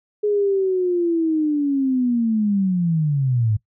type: linear sweep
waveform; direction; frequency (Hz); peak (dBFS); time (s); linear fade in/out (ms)
sine; down; 420.7 to 103; -16; 0.23-3.57; 10
effects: noise-tail reverb RT60 0.1 s tail -19 dB re dry